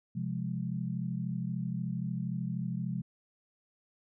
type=chord; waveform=sine; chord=F minor; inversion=second; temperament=equal; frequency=130.81 / 174.61 / 207.7 Hz; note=C3 / F3 / Ab3; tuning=0 / 0 / 0 cents; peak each=-36 / -35 / -38 dBFS; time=0.15-3.02 s; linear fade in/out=10 ms; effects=none